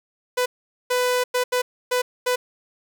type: tone bursts at uneven times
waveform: sawtooth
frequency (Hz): 497.9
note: B4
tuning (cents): +14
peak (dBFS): -15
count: 6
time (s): 0.37-0.46 / 0.9-1.24 / 1.34-1.44 / 1.52-1.62 / 1.91-2.02 / 2.26-2.36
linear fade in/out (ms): 10
effects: none